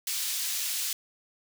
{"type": "high-pass noise", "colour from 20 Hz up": "pink", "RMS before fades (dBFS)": -31, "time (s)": [0.07, 0.93], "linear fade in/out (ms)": 2, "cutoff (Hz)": 3800, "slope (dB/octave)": 12, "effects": []}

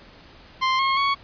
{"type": "tone with pitch steps", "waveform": "sawtooth", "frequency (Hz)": [1046.5, 1079, 1112.6], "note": ["C6", "C#6", "C#6"], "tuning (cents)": [0, -47, 6], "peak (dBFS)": -15, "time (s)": [0.61, 1.15], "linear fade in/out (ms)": 20, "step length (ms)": 180, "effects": ["pink hiss -48 dBFS RMS until 1.23 s", "resampled to 11025 Hz"]}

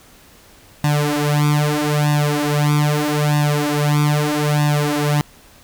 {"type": "tone with flanger", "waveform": "sawtooth", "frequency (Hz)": 148.2, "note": "D3", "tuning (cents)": 16, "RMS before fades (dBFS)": -17, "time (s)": [0.84, 5.21], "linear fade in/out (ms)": 0, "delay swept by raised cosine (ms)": [1.1, 5.9], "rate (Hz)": 0.79, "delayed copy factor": 1, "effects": ["pink hiss -47 dBFS RMS until 5.63 s"]}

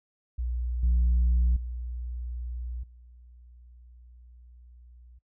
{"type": "tone with level steps", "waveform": "sine", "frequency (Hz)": 60.4, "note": "B1", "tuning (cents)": -38, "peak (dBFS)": [-27, -18, -32, -49], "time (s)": [0.38, 5.19], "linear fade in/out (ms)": 10, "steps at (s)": [0.83, 1.56, 2.83], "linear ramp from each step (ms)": 5, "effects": ["noise-tail reverb RT60 0.1 s tail -20 dB re dry", "tanh soft clip ceiling -18 dBFS"]}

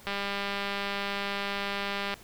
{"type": "click train", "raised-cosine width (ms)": 0.3, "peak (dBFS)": -16, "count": 415, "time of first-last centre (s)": [0.07, 2.14], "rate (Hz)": 200, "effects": ["pink hiss -52 dBFS RMS until 2.23 s"]}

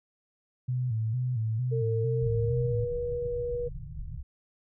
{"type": "tone with vibrato", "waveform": "sine", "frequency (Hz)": 118.1, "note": "A#2", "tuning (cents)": 23, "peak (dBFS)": -26, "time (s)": [0.68, 2.85], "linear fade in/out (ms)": 10, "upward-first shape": "square", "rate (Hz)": 2.2, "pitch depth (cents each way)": 110}
{"type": "tone with pitch glide", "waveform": "sine", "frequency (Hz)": [453.1, 482.8], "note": ["A#4", "B4"], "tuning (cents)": [-49, -39], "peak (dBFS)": -29, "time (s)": [1.71, 3.69], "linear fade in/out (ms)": 20, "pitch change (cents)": 110, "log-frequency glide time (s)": [2.13, 2.82]}
{"type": "low-pass noise", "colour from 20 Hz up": "pink", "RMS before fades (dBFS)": -38, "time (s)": [2.21, 4.23], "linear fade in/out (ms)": 10, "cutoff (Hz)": 160, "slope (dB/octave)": 96}
{"effects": []}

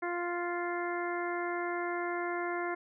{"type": "harmonic tone", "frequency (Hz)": 349.2, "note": "F4", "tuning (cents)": 0, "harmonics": [1, 2, 3, 4, 5, 6], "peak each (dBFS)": [-35, -38, -40, -41, -42, -43], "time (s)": [0.02, 2.75], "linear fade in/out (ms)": 10, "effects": []}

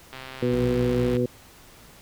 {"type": "click train", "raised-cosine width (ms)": 0.3, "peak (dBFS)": -22, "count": 137, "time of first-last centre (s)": [0.13, 1.168], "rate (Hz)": 131}
{"type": "harmonic tone", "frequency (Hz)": 123.2, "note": "B2", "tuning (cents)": -4, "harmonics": [1, 2, 3, 4], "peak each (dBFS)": [-27, -25, -26, -26], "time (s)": [0.42, 1.26], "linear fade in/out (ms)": 5}
{"type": "tone", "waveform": "20% pulse", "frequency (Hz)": 58.8, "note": "A#1", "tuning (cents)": 16, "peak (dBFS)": -26, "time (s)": [0.52, 1.16], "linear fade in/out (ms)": 5}
{"effects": ["pink hiss -50 dBFS RMS until 2.01 s"]}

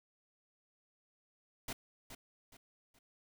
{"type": "noise with echo", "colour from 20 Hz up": "pink", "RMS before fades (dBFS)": -41, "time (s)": [1.68, 1.73], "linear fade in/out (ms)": 5, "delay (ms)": 420, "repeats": 3, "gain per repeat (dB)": -9, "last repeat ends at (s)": 2.99, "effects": []}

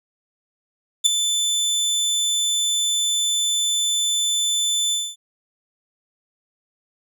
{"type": "tone with ADSR envelope", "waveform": "25% pulse", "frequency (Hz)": 3520, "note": "A7", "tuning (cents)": 0, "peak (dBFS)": -5, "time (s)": [1.04, 5.16], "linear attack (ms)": 23, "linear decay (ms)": 4, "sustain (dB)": -10, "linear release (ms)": 240, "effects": []}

